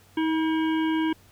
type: harmonic tone with a mistuned harmonic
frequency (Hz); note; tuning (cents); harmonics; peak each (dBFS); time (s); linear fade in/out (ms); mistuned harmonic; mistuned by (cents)
321; E4; -46; 1 / 3 / 5 / 7 / 9 / 10; -22 / -32 / -36 / -39 / -41 / -42; 0.17-1.13; 5; 1; -16
effects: added 95 Hz sine -57 dBFS peak until 1.31 s + pink hiss -57 dBFS RMS until 1.31 s